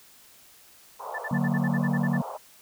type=band-pass noise; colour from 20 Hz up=white; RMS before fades=-37 dBFS; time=0.99-2.38 s; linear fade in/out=20 ms; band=470 to 1100 Hz; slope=48 dB/octave
type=tone bursts; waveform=sine; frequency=1760 Hz; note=A6; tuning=in tune; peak=-30 dBFS; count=11; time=1.14-2.174 s; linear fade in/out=10 ms; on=44 ms; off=55 ms
type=chord; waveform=sine; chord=D augmented; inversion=none; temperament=equal; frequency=146.83 / 185 / 233.1 Hz; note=D3 / F#3 / A#3; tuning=0 / 0 / 0 cents; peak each=-27 dBFS; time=1.31-2.22 s; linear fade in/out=5 ms
effects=white hiss -54 dBFS RMS until 2.61 s